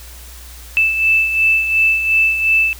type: beating tone pair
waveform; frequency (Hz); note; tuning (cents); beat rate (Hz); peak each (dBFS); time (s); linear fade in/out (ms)
sine; 2637 / 2639.8; E7 / E7; 0 / +2; 2.8; -12 / -20; 0.77-2.73; 0
effects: added 60 Hz sine -35 dBFS peak until 2.79 s + white hiss -39 dBFS RMS until 2.79 s